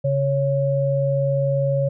sine tone pair together, 138.59 / 553.6 Hz, C#3 / C#5, 0 / -2 cents, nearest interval 2 octaves, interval 2398 cents, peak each -20 dBFS, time 0.04-1.89 s, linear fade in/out 10 ms, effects none

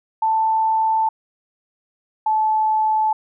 sine tone pair in turn, 884 / 868.3 Hz, A5 / A5, +8 / -23 cents, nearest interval unison, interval 31 cents, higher first, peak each -15 dBFS, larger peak neither, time 0.22-1.09 / 2.26-3.13 s, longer neither, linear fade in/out 5 ms, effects none

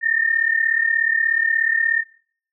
sine tone pair together, 1799 / 1835.7 Hz, A6 / A#6, +38 / -27 cents, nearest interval unison, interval 35 cents, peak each -19 dBFS, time 0.01-2.04 s, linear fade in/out 50 ms, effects noise-tail reverb RT60 0.6 s tail -24 dB re dry

